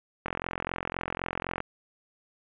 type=click train; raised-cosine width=0.5 ms; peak=-15 dBFS; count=60; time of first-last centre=0.26-1.604 s; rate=43.9 Hz; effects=resampled to 8000 Hz + 9-bit